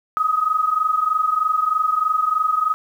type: tone pair together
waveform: sine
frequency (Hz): 1244.5 / 1267.7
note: D#6 / D#6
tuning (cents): 0 / +32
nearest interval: unison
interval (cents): 32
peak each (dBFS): -21 / -18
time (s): 0.17-2.74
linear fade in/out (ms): 0
effects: 8-bit

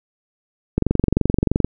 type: click train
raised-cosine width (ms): 3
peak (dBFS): -3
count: 21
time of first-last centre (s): 0.78-1.646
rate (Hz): 23.1
effects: none

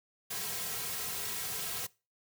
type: noise with comb filter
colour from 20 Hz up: white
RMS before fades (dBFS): -37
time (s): 0.3-1.87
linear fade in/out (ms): 10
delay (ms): 3.4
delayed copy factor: -0.95
effects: noise-tail reverb RT60 0.3 s tail -22 dB re dry

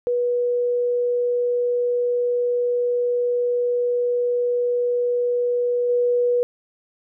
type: tone with level steps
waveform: sine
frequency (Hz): 486.5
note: B4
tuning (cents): -26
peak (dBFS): -18 / -16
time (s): 0.07-6.43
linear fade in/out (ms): 0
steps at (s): 5.89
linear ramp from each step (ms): 5
effects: none

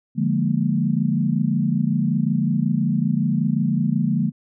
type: chord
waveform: sine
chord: Bb dominant seventh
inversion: first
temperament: equal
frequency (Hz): 146.83 / 174.61 / 207.7 / 233.1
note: D3 / F3 / Ab3 / Bb3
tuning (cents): 0 / 0 / 0 / 0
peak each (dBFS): -23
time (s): 0.15-4.32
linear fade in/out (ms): 50
effects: none

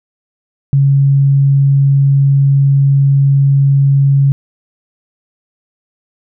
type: tone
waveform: sine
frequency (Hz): 138.59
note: C#3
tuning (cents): 0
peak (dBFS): -6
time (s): 0.73-4.32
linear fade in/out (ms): 0
effects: none

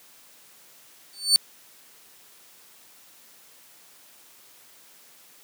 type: tone with exponential growth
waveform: 30% pulse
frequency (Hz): 4500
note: C#8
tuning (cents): +25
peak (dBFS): -8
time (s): 1.13-1.36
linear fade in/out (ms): 0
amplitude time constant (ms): 50
effects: white hiss -53 dBFS RMS until 5.43 s + high-pass 150 Hz 12 dB/octave

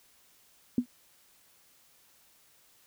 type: tone with exponential decay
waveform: sine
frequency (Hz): 245.5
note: B3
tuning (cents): -10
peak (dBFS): -18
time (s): 0.78-0.86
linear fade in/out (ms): 2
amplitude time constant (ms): 17
effects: white hiss -63 dBFS RMS until 2.86 s

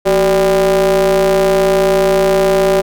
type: ring-modulated tone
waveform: square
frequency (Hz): 102.5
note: G#2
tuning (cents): -22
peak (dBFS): -7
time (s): 0.05-2.82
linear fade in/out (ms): 20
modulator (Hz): 483
effects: none

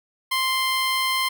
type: tone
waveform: 15% pulse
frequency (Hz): 1046.5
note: C6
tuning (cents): 0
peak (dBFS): -14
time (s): 0.31-1.29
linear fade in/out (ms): 10
effects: none

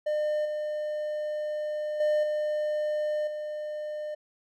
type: tone with level steps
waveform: triangle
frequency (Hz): 604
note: D5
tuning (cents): +48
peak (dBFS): -23 / -27 / -20 / -24 / -30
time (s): 0.06-4.15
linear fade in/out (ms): 10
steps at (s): 0.45 / 2 / 2.23 / 3.27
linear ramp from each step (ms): 5
effects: none

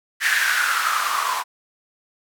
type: noise with band-pass filter sweep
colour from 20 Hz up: blue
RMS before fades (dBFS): -21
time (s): 0.2-1.44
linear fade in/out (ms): 50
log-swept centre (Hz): 1800 to 990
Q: 6.2
effects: none

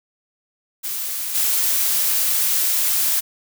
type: noise with level steps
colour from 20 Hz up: blue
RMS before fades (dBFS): -26 / -19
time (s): 0.83-3.21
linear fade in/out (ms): 20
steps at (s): 1.34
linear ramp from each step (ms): 20
effects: none

